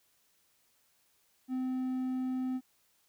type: tone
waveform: triangle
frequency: 257.1 Hz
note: C4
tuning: 30 cents flat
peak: -29 dBFS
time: 1.48-2.61 s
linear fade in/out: 50 ms
effects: white hiss -71 dBFS RMS until 3.08 s